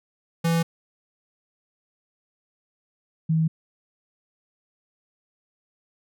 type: tone pair in turn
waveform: square / sine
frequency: 166.5 / 160.33 Hz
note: E3 / E3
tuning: +18 / -48 cents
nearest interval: minor second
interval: 66 cents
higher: first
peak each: -20 / -18 dBFS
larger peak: second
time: 0.44-0.63 / 3.29-3.48 s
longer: neither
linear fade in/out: 10 ms
effects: none